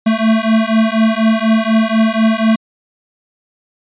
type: beating tone pair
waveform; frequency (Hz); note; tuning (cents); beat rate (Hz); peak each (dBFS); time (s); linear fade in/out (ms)
square; 220 / 224.1; A3 / A3; 0 / +32; 4.1; -14; 0.06-2.56; 10
effects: resampled to 8000 Hz